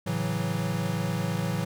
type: chord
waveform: square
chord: F# minor seventh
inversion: first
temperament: equal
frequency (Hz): 110 / 138.59 / 164.81 / 185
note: A2 / C#3 / E3 / F#3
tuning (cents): 0 / 0 / 0 / 0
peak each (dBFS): -33 / -35 / -31 / -33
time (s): 0.06-1.65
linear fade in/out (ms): 10
effects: none